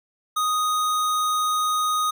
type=tone; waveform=square; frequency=1244.5 Hz; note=D#6; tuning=in tune; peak=-21 dBFS; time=0.36-2.11 s; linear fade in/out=10 ms; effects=none